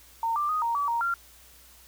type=tone with pitch steps; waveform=sine; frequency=914 / 1182 / 1245 / 931 / 1146 / 934 / 1382 Hz; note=A#5 / D6 / D#6 / A#5 / D6 / A#5 / F6; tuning=-34 / +11 / +1 / -2 / -43 / +3 / -19 cents; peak=-24 dBFS; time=0.23-1.14 s; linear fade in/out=2 ms; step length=130 ms; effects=added 60 Hz sine -58 dBFS peak until 1.87 s + white hiss -54 dBFS RMS until 1.87 s